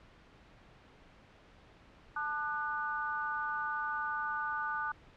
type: chord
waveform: sine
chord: D major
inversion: second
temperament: equal with one note detuned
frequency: 880 / 1202.8 / 1480 Hz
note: A5 / D6 / F#6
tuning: 0 / +41 / 0 cents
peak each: -39 / -37 / -36 dBFS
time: 2.16-4.92 s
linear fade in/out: 5 ms
effects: pink hiss -59 dBFS RMS until 5.16 s + low-pass 3000 Hz 12 dB/octave